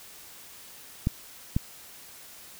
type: clicks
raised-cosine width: 5 ms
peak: -11 / -11 dBFS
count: 2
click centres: 1.071 / 1.565 s
effects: white hiss -48 dBFS RMS until 2.59 s